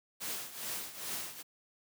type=noise with tremolo; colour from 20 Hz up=white; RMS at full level=-37 dBFS; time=0.2-1.43 s; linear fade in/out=20 ms; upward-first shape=triangle; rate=2.4 Hz; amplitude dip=80%; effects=high-pass 100 Hz 12 dB/octave